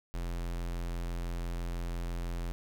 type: tone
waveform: square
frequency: 43 Hz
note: F1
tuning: 26 cents flat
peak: -34 dBFS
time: 0.14-2.52 s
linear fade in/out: 0 ms
effects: none